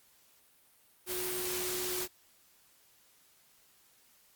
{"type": "tone in noise", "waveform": "sine", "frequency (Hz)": 364.1, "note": "F#4", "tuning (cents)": -28, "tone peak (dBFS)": -38, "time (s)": [1.06, 2.08], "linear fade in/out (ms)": 50, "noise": "white", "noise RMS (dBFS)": -36, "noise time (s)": [1.06, 2.08], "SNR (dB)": -5, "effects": ["white hiss -65 dBFS RMS until 4.35 s", "Opus 48 kbps"]}